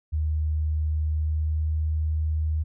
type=tone with pitch glide; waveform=sine; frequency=77.1 to 77.86 Hz; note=D#2 to D#2; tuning=-15 to +2 cents; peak=-22 dBFS; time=0.12-2.64 s; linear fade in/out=20 ms; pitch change=+17 cents; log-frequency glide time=1.06-1.74 s; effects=none